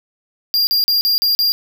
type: tone bursts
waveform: square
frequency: 4792 Hz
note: D8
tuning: 34 cents sharp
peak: -13 dBFS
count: 6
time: 0.54-1.52 s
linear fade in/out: 0 ms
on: 130 ms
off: 40 ms
effects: none